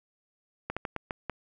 slowing click train, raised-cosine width 0.5 ms, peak -17 dBFS, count 6, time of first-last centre 0.7-1.297 s, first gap 66 ms, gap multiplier 1.3, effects none

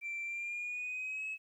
sine tone with pitch glide, 2349 to 2576 Hz, D7 to E7, 0 to -41 cents, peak -35 dBFS, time 0.01-1.38 s, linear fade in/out 50 ms, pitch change +159 cents, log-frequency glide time 0.24-1.27 s, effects tanh soft clip ceiling -34 dBFS + 12-bit

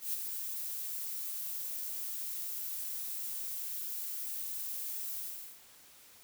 violet noise with ADSR envelope, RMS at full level -33 dBFS, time 0-5.62 s, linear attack 130 ms, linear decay 27 ms, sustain -6 dB, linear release 450 ms, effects white hiss -58 dBFS RMS until 6.23 s

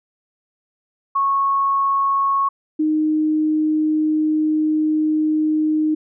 sine tone pair in turn, 1101 / 309 Hz, C#6 / D#4, -12 / -12 cents, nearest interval octave + minor seventh, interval 2200 cents, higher first, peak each -15 dBFS, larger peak neither, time 1.15-2.49 / 2.79-5.95 s, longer second, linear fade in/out 10 ms, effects none

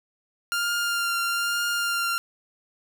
sawtooth tone with vibrato, 1396.9 Hz, F6, in tune, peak -20 dBFS, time 0.52-2.18 s, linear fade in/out 0 ms, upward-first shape triangle, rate 1.1 Hz, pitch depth 18 cents each way, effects none

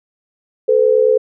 sine tone pair together, 437 / 506.3 Hz, A4 / B4, -12 / +43 cents, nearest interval minor third, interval 255 cents, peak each -12 dBFS, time 0.68-1.18 s, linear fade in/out 10 ms, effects none

